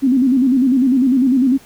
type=tone with vibrato; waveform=sine; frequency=259.1 Hz; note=C4; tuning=17 cents flat; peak=-10 dBFS; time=0.02-1.58 s; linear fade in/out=20 ms; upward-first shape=square; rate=10 Hz; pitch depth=89 cents each way; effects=pink hiss -45 dBFS RMS until 1.65 s